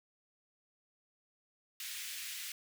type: high-pass noise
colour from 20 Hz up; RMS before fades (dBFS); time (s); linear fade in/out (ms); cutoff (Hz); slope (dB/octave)
pink; -43; 1.8-2.52; 2; 2000; 24
effects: none